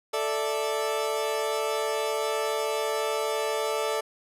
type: chord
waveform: 30% pulse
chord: A suspended fourth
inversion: none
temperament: equal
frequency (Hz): 440 / 587.3 / 659.3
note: A4 / D5 / E5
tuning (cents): 0 / 0 / 0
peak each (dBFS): -26 / -28 / -31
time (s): 0.13-4.01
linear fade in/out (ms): 10
effects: resampled to 32000 Hz